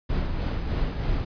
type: noise with tremolo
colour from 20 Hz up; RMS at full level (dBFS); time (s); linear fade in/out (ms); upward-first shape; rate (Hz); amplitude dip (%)
brown; -24; 0.09-1.25; 10; triangle; 3.2; 50
effects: resampled to 11025 Hz